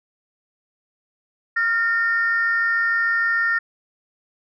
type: tone pair together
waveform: sine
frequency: 1396.9 / 1823.3 Hz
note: F6 / A#6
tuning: 0 / -39 cents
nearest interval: perfect fourth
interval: 461 cents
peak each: -21 / -18 dBFS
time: 1.56-3.59 s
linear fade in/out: 10 ms
effects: tanh soft clip ceiling -11 dBFS